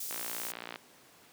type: high-pass noise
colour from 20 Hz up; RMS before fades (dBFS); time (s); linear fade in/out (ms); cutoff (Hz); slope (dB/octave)
white; -39; 0-0.52; 5; 5400; 12
type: click train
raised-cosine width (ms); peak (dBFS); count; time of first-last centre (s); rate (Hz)
0.3; -23; 39; 0.11-0.758; 58.6
effects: pink hiss -58 dBFS RMS until 1.32 s + high-pass 200 Hz 12 dB/octave